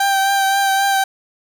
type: tone with vibrato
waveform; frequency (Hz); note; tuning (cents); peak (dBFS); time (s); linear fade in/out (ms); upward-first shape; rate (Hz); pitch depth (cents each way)
30% pulse; 784; G5; 0; -11; 0-1.04; 5; triangle; 3.8; 25
effects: none